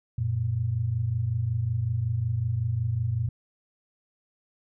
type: tone pair together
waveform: sine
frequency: 92.5 / 117.9 Hz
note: F#2 / A#2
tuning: 0 / +20 cents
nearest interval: major third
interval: 420 cents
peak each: -30 / -25 dBFS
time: 0.18-3.29 s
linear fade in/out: 5 ms
effects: none